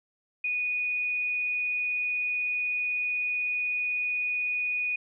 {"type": "tone", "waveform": "sine", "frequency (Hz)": 2471, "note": "D#7", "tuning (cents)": -13, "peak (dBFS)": -26, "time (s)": [0.44, 4.96], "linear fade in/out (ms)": 5, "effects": []}